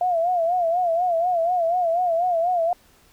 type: tone with vibrato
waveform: sine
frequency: 693 Hz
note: F5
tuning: 14 cents flat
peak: -18 dBFS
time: 0.01-2.73 s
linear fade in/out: 2 ms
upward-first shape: sine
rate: 4.1 Hz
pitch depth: 100 cents each way
effects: pink hiss -56 dBFS RMS until 3.12 s